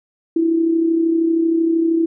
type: tone with amplitude modulation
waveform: sine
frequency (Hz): 329.6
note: E4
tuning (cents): 0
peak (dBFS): -11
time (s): 0.36-2.06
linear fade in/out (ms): 5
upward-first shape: sine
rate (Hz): 32.9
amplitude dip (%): 50
effects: none